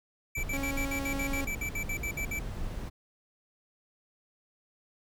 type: tone bursts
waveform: square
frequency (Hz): 2320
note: D7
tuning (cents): -22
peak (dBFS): -33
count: 15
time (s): 0.35-2.392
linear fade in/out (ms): 5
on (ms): 82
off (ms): 58
type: noise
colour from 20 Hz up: brown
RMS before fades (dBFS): -36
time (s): 0.36-2.9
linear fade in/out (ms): 20
type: tone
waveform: sawtooth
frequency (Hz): 275.2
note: C#4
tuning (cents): -12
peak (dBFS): -30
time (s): 0.53-1.45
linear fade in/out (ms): 5
effects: none